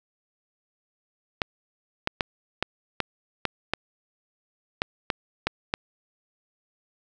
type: clicks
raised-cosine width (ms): 0.3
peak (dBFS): -7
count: 11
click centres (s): 1.418 / 2.074 / 2.208 / 2.626 / 3.003 / 3.453 / 3.736 / 4.819 / 5.102 / 5.47 / 5.739
effects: none